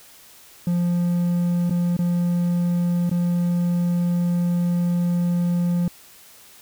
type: tone with dropouts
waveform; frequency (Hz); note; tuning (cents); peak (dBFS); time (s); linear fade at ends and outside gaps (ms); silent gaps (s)
triangle; 174.61; F3; 0; -16; 0.67-5.88; 2; 1.697-1.707 / 1.967-1.99 / 3.095-3.113
effects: white hiss -48 dBFS RMS until 6.61 s